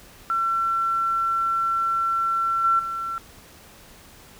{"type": "tone with level steps", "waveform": "sine", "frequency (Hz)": 1350, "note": "E6", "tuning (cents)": 41, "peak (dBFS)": [-20, -16, -26], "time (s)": [0.3, 3.18], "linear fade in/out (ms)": 0, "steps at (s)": [2.64, 2.79], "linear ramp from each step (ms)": 5, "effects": ["pink hiss -48 dBFS RMS until 4.39 s"]}